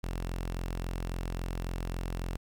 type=tone; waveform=sawtooth; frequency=43.65 Hz; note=F1; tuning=in tune; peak=-29 dBFS; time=0.03-2.37 s; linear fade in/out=10 ms; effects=11-bit